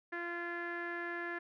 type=tone with low-pass filter; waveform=sawtooth; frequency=344.8 Hz; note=F4; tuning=22 cents flat; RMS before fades=-40 dBFS; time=0.12-1.39 s; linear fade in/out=10 ms; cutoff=1800 Hz; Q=6.9; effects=none